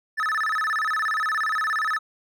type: tone with vibrato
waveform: triangle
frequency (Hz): 1498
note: F#6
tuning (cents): +21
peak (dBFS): -20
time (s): 0.17-1.99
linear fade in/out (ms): 20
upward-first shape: square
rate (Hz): 17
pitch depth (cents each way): 280
effects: none